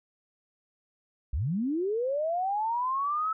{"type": "linear sweep", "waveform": "sine", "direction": "up", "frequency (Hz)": [51.91, 1313], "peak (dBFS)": -26, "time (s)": [1.33, 3.33], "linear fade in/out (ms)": 5, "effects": []}